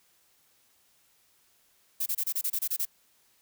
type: noise bursts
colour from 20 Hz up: violet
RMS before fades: -29 dBFS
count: 10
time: 2-2.854 s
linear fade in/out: 10 ms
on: 62 ms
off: 26 ms
effects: white hiss -66 dBFS RMS until 3.41 s